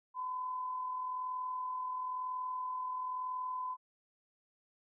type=tone with amplitude modulation; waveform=sine; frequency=1013 Hz; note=B5; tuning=44 cents sharp; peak=-34 dBFS; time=0.14-3.77 s; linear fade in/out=50 ms; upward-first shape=sine; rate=41 Hz; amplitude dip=35%; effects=none